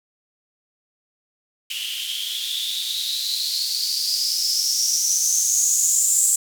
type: noise with band-pass filter sweep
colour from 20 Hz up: violet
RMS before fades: -22 dBFS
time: 1.7-6.36 s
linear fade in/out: 5 ms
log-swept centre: 2900 to 7700 Hz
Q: 9.5
effects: none